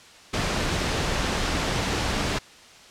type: noise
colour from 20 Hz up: pink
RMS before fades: -25 dBFS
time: 0.33-2.39 s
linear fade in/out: 10 ms
effects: white hiss -48 dBFS RMS until 2.9 s + low-pass 6000 Hz 12 dB/octave